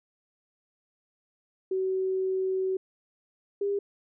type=tone pair in turn; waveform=sine; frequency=377.7 / 401.9 Hz; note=F#4 / G4; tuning=+36 / +43 cents; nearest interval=minor second; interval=107 cents; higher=second; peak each=-25 dBFS; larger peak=neither; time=1.71-2.77 / 3.61-3.79 s; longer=first; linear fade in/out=5 ms; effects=none